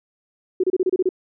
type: tone bursts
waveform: sine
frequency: 370 Hz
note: F#4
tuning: in tune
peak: -15 dBFS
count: 8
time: 0.6-1.091 s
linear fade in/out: 5 ms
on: 36 ms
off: 29 ms
effects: none